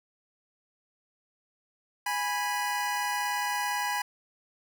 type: tone pair together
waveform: 25% pulse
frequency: 827 / 984.9 Hz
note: G#5 / B5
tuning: -8 / -5 cents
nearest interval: minor third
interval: 303 cents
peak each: -27 dBFS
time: 2.06-4.02 s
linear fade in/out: 5 ms
effects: none